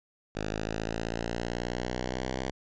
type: linear sweep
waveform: 5% pulse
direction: up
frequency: 52.1 to 65.41 Hz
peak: -20 dBFS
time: 0.35-2.51 s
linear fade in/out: 5 ms
effects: resampled to 16000 Hz